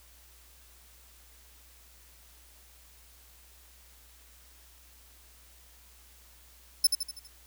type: tone with echo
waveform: 25% pulse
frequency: 5274 Hz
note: E8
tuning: in tune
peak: -13 dBFS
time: 6.84-6.87 s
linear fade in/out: 5 ms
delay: 81 ms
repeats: 5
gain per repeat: -6 dB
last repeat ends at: 7.275 s
effects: added 60 Hz sine -58 dBFS peak until 7.46 s + white hiss -58 dBFS RMS until 7.46 s